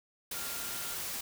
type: tone in noise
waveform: sine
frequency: 1396.9 Hz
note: F6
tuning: in tune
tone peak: -48 dBFS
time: 0.34-0.95 s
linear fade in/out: 5 ms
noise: white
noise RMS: -38 dBFS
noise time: 0.31-1.21 s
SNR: -13 dB
effects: none